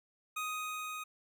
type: tone with level ramp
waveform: 25% pulse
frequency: 1249 Hz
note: D#6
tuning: 6 cents sharp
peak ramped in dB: -31 to -36 dBFS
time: 0.36-1.04 s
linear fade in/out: 10 ms
effects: none